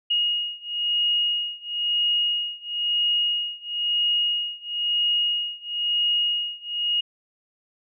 sine beating tone pair, 2872 / 2873 Hz, F7 / F7, +48 / +48 cents, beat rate 1 Hz, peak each -24 / -25 dBFS, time 0.1-7.01 s, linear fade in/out 10 ms, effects none

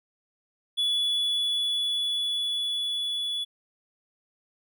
triangle tone with level ramp, 3419 Hz, G#7, 50 cents sharp, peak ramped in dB -21 to -26 dBFS, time 0.77-3.45 s, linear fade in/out 20 ms, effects none

